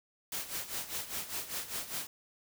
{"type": "noise with tremolo", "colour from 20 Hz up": "white", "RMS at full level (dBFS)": -36, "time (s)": [0.32, 2.07], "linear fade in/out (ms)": 2, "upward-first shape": "sine", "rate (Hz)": 5, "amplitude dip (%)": 75, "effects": []}